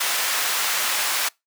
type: high-pass noise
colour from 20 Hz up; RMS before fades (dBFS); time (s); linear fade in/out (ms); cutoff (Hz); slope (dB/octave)
pink; -23; 0-1.29; 10; 1100; 12
effects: noise-tail reverb RT60 0.2 s tail -25 dB re dry